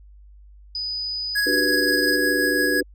sine tone, 4978 Hz, D#8, in tune, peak -25 dBFS, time 0.75-2.17 s, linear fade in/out 2 ms
square tone with tremolo, 1666 Hz, G#6, 5 cents sharp, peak -20 dBFS, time 1.35-2.81 s, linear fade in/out 10 ms, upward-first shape sine, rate 5.7 Hz, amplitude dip 25%
sine chord, G major seventh, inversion second, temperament just, 294 / 367.5 / 392 / 490 Hz, D4 / F#4 / G4 / B4, +2 / -12 / 0 / -14 cents, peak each -25 / -27 / -29 / -26 dBFS, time 1.46-2.83 s, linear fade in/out 10 ms
effects added 50 Hz sine -44 dBFS peak until 2.94 s

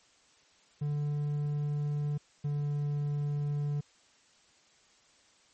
triangle tone pair in turn, 146.83 / 145.73 Hz, D3 / D3, 0 / -13 cents, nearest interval unison, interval 13 cents, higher first, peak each -27 dBFS, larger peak neither, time 0.81-2.18 / 2.44-3.81 s, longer neither, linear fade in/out 10 ms, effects white hiss -64 dBFS RMS until 5.53 s + MP3 32 kbps

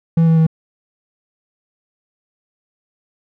triangle tone with pitch steps, 164.81 / 162.73 / 160.67 Hz, E3 / E3 / E3, 0 / -22 / -44 cents, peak -7 dBFS, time 0.17-0.467 s, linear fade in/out 5 ms, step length 99 ms, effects none

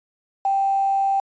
sine tone with quantisation, 784 Hz, G5, in tune, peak -17 dBFS, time 0.45-1.2 s, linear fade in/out 2 ms, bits 7, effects resampled to 16000 Hz

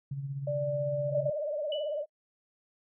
sine tone with tremolo, 138.59 Hz, C#3, in tune, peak -31 dBFS, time 0.11-1.3 s, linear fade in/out 5 ms, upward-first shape sine, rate 16 Hz, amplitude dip 50%
sine tone, 587.3 Hz, D5, in tune, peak -29 dBFS, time 0.47-1.3 s, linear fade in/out 5 ms
sine tone with vibrato, 597 Hz, D5, 28 cents sharp, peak -30 dBFS, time 1.08-2.06 s, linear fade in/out 50 ms, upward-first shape triangle, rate 18 Hz, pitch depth 110 cents each way
sine tone with exponential decay, 2960 Hz, F#7, in tune, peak -33 dBFS, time 1.72-2.02 s, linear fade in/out 2 ms, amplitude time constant 64 ms
effects noise-tail reverb RT60 0.1 s tail -24 dB re dry

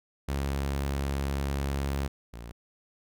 sawtooth tone pair in turn, 69.3 / 58.38 Hz, C#2 / A#1, 0 / +3 cents, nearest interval minor third, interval 297 cents, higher first, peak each -24 / -36 dBFS, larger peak first, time 0.28-2.08 / 2.33-2.52 s, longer first, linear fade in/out 10 ms, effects none

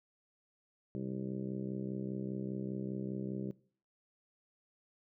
harmonic tone, 65 Hz, C2, 11 cents flat, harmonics 2 / 3 / 4 / 5 / 6 / 7 / 8 / 9, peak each -43 / -40 / -51 / -44 / -45 / -55 / -54 / -56 dBFS, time 0.95-3.51 s, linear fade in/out 0 ms, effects noise-tail reverb RT60 0.5 s tail -21 dB re dry

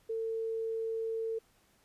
sine tone, 450 Hz, A4, 39 cents sharp, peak -32 dBFS, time 0.09-1.39 s, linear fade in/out 10 ms, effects pink hiss -68 dBFS RMS until 1.84 s + resampled to 32000 Hz

